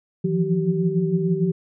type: tone cluster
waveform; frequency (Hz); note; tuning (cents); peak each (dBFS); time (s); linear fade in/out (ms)
sine; 161.3 / 172.3 / 178.9 / 385.3; E3 / F3 / F3 / G4; -37 / -23 / +42 / -30; -24; 0.24-1.52; 10
effects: none